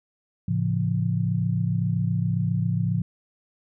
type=chord; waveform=sine; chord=A augmented; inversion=none; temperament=just; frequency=110 / 137.5 / 171.88 Hz; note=A2 / C#3 / E#3; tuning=0 / -14 / -27 cents; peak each=-25 / -27 / -25 dBFS; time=0.48-3.02 s; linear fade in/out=5 ms; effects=none